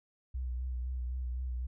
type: tone with vibrato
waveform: sine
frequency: 62.5 Hz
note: B1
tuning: 21 cents sharp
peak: -33 dBFS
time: 0.34-1.67 s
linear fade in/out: 10 ms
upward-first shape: sine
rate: 3.9 Hz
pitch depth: 41 cents each way
effects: none